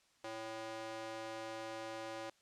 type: tone with high-pass filter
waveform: square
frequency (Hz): 111.4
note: A2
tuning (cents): +22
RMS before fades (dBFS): -45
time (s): 0.24-2.3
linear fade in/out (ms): 5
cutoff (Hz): 500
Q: 1.4
effects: white hiss -71 dBFS RMS until 2.41 s + low-pass 7000 Hz 12 dB/octave